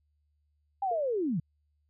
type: linear sweep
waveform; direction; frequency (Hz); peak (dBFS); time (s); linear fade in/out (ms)
sine; down; 813 to 138.59; -27; 0.82-1.4; 5
type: tone with exponential decay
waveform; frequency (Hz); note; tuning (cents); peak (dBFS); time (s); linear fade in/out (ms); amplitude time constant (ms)
sine; 466.2; A#4; 0; -32; 0.91-1.08; 5; 36
effects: added 74 Hz sine -70 dBFS peak until 1.89 s